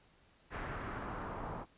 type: noise with low-pass filter sweep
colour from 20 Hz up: pink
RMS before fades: -42 dBFS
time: 0.5-1.66 s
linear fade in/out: 50 ms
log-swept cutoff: 1800 to 970 Hz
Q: 1.9
effects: pink hiss -67 dBFS RMS until 1.77 s + resampled to 8000 Hz